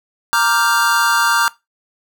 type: chord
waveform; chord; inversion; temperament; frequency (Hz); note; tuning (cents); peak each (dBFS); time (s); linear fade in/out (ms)
square; G minor seventh; first; equal; 932.3 / 1174.7 / 1396.9 / 1568; Bb5 / D6 / F6 / G6; 0 / 0 / 0 / 0; -19; 0.33-1.48; 0
effects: noise-tail reverb RT60 0.2 s tail -19 dB re dry